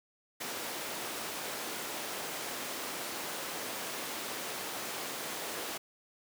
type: high-pass noise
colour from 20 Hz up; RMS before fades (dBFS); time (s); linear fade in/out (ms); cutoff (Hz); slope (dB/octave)
pink; -39; 0.4-5.78; 10; 330; 12
effects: none